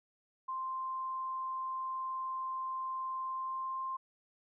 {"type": "tone with pitch glide", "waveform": "sine", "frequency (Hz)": [1046.5, 1053.2], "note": ["C6", "C6"], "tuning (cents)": [0, 11], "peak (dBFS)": -35, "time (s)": [0.48, 3.97], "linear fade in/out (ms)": 10, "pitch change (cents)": 11, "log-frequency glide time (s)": [3.24, 3.83], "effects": []}